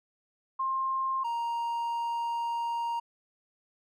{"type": "tone pair in turn", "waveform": ["sine", "triangle"], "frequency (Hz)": [1060, 935.3], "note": ["C6", "A#5"], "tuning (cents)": [22, 6], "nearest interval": "major second", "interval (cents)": 216, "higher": "first", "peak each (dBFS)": -27, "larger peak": "neither", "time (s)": [[0.59, 1.24], [1.24, 3]], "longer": "second", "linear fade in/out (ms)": 10, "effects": []}